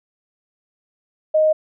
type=tone; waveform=sine; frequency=622.3 Hz; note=D#5; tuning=in tune; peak=-12 dBFS; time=1.34-1.53 s; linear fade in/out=10 ms; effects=none